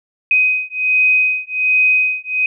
sine beating tone pair, 2511 / 2512.3 Hz, D#7 / D#7, +15 / +16 cents, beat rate 1.3 Hz, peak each -15 dBFS, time 0.31-2.46 s, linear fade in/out 2 ms, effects none

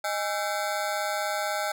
25% pulse ring-modulated tone, 720 Hz, F#5, 47 cents flat, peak -20 dBFS, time 0.04-1.72 s, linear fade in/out 5 ms, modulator 102 Hz, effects none

